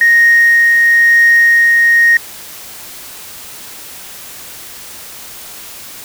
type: tone with tremolo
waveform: sine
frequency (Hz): 1864.7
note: A#6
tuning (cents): 0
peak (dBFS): -3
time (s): 0.01-2.17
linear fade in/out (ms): 2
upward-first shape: triangle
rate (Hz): 1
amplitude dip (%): 25
effects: tanh soft clip ceiling -1 dBFS + white hiss -31 dBFS RMS until 6.04 s